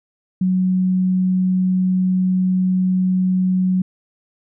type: tone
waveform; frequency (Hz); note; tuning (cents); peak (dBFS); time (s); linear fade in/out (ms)
sine; 185; F#3; 0; -14; 0.41-3.82; 5
effects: none